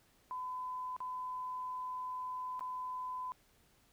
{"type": "tone with dropouts", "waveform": "sine", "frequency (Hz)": 1010, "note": "B5", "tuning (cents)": 39, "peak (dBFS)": -38, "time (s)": [0.31, 3.32], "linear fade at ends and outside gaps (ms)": 0, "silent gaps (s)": [[0.965, 1.004], [2.594, 2.608]], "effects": ["pink hiss -69 dBFS RMS until 3.92 s"]}